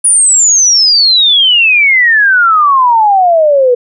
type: exponential sweep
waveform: sine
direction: down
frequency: 9840 to 479.6 Hz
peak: -4 dBFS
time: 0.04-3.75 s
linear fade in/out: 10 ms
effects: none